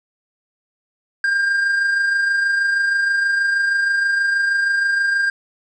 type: tone with amplitude modulation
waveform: triangle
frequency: 1600 Hz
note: G6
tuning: 35 cents sharp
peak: -12 dBFS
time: 1.24-5.3 s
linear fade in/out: 2 ms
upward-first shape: sine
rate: 26.3 Hz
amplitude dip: 35%
effects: resampled to 22050 Hz + 9-bit